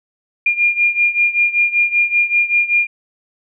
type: beating tone pair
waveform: sine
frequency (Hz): 2409 / 2414.2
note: D7 / D7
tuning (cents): +43 / +47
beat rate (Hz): 5.2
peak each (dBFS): -14 / -17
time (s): 0.46-2.87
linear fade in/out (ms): 5
effects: none